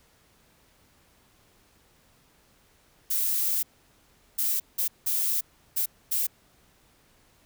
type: noise bursts at uneven times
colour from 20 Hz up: violet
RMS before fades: -26 dBFS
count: 6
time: 3.1-3.63 / 4.38-4.6 / 4.78-4.88 / 5.06-5.41 / 5.76-5.86 / 6.11-6.27 s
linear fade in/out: 10 ms
effects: pink hiss -62 dBFS RMS until 7.45 s